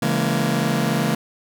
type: chord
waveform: sawtooth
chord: A# half-diminished seventh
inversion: first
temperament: just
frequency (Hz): 139.85 / 167.82 / 209.8 / 233.1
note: C#3 / E3 / G#3 / A#3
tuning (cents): +16 / +31 / +18 / 0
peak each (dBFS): -20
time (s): 0.02-1.15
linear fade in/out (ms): 5
effects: none